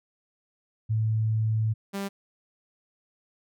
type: tone pair in turn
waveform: sine / sawtooth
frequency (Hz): 110 / 197.87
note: A2 / G3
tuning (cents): 0 / +16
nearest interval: minor seventh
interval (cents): 1016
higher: second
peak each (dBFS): -22 / -26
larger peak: first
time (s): 0.89-1.74 / 1.93-2.09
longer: first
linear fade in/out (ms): 20
effects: none